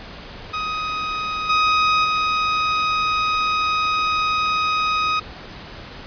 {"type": "tone with level steps", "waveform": "sawtooth", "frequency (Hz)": 1256, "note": "D#6", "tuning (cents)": 16, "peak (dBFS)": [-19, -11, -14], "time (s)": [0.53, 5.2], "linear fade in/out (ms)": 10, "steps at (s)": [1.49, 2.04], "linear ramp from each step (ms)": 10, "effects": ["pink hiss -37 dBFS RMS until 6.06 s", "resampled to 11025 Hz"]}